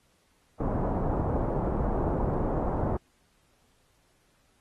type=low-pass noise; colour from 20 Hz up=pink; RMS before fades=-28 dBFS; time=0.6-2.97 s; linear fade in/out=5 ms; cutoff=930 Hz; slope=24 dB/octave; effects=pink hiss -68 dBFS RMS until 4.6 s + AAC 32 kbps